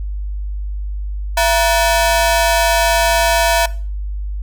sawtooth ring-modulated tone, 811 Hz, G#5, 41 cents flat, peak -5 dBFS, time 1.37-3.66 s, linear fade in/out 5 ms, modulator 138 Hz, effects noise-tail reverb RT60 0.4 s tail -19 dB re dry + added 50 Hz sine -20 dBFS peak until 4.42 s

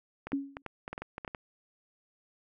clicks, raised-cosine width 0.5 ms, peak -23 dBFS, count 12, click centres 0.27 / 0.32 / 0.569 / 0.663 / 0.879 / 0.93 / 0.979 / 1.02 / 1.181 / 1.248 / 1.278 / 1.348 s
sine tone with exponential decay, 277.2 Hz, C#4, in tune, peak -25 dBFS, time 0.33-0.62 s, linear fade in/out 2 ms, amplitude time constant 63 ms
effects none

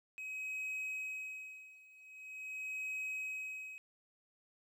triangle tone with tremolo, 2540 Hz, D#7, 35 cents sharp, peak -36 dBFS, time 0.18-3.78 s, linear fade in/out 0 ms, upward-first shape sine, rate 0.44 Hz, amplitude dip 90%, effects 13-bit

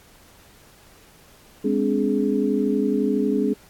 sine tone cluster, 205.5 / 255.4 / 287.4 / 419.8 Hz, G#3 / C4 / D4 / G#4, -18 / -42 / -37 / +19 cents, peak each -24 dBFS, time 1.64-3.54 s, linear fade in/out 10 ms, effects pink hiss -52 dBFS RMS until 3.69 s + AAC 64 kbps

